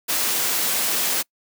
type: noise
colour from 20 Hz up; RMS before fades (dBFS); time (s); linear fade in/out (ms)
white; -22; 0.08-1.23; 20
effects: noise-tail reverb RT60 0.1 s tail -26 dB re dry + high-pass 200 Hz 12 dB/octave